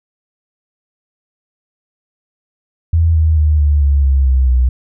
sine tone with pitch steps, 82.41 / 79.24 / 76.18 / 73.25 / 70.43 / 67.72 / 65.11 / 62.6 Hz, E2 / D#2 / D#2 / D2 / C#2 / C#2 / C2 / B1, 0 / +32 / -36 / -4 / +28 / -40 / -8 / +24 cents, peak -8 dBFS, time 2.93-4.69 s, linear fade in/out 5 ms, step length 220 ms, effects none

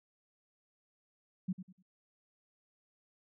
sine tone with echo, 185 Hz, F#3, in tune, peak -31 dBFS, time 1.48-1.53 s, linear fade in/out 10 ms, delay 99 ms, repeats 3, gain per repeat -11 dB, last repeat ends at 1.827 s, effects none

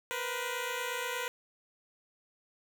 10% pulse tone pair together, 477.2 / 505.6 Hz, A#4 / B4, +41 / +41 cents, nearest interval minor second, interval 100 cents, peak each -28 dBFS, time 0.11-1.28 s, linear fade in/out 0 ms, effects none

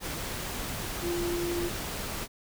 sine tone in noise, 346.3 Hz, F4, 15 cents flat, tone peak -29 dBFS, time 1.01-1.71 s, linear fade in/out 50 ms, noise pink, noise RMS -35 dBFS, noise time 0-2.28 s, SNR +3 dB, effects none

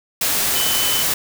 sine tone in noise, 3028 Hz, F#7, 39 cents sharp, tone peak -23 dBFS, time 0.55-1.03 s, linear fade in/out 5 ms, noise white, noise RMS -19 dBFS, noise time 0.21-1.14 s, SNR -7 dB, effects none

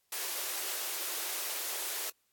white high-pass noise, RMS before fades -36 dBFS, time 0.12-2.1 s, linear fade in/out 5 ms, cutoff 320 Hz, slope 96 dB/octave, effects white hiss -75 dBFS RMS until 2.32 s + AAC 64 kbps

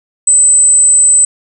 sine tone, 8060 Hz, B8, 34 cents sharp, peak -4 dBFS, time 0.27-1.25 s, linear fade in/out 5 ms, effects none

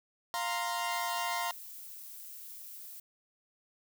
sawtooth chord, F suspended fourth, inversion none, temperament equal, 698.5 / 932.3 / 1046.5 Hz, F5 / Bb5 / C6, 0 / 0 / 0 cents, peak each -33 / -32 / -33 dBFS, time 0.34-1.51 s, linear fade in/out 0 ms
violet noise, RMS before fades -47 dBFS, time 0.91-3 s, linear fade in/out 5 ms
effects none

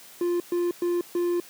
triangle tone bursts at uneven times, 349.2 Hz, F4, in tune, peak -20 dBFS, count 4, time 0.21-0.4 / 0.52-0.71 / 0.82-1.01 / 1.15-1.4 s, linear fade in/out 2 ms, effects white hiss -48 dBFS RMS until 1.49 s + high-pass 150 Hz 12 dB/octave

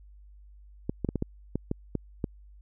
clicks, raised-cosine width 3 ms, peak -15 dBFS, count 9, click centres 0.895 / 1.047 / 1.089 / 1.157 / 1.224 / 1.556 / 1.714 / 1.953 / 2.242 s, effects added 50 Hz sine -49 dBFS peak until 2.61 s

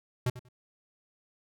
square tone with echo, 124.5 Hz, B2, 14 cents sharp, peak -26 dBFS, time 0.26-0.3 s, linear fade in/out 5 ms, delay 94 ms, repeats 2, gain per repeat -15 dB, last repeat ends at 0.488 s, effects none

